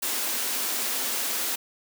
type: high-pass noise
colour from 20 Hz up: white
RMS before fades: -28 dBFS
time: 0.02-1.56 s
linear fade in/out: 10 ms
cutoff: 210 Hz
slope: 96 dB/octave
effects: none